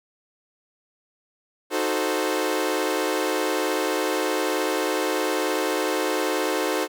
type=chord; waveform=sawtooth; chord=D# diminished seventh; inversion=none; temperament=equal; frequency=311.1 / 370 / 440 / 523.3 Hz; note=D#4 / F#4 / A4 / C5; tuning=0 / 0 / 0 / 0 cents; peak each=-24 dBFS; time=1.7-6.88 s; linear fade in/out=50 ms; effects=none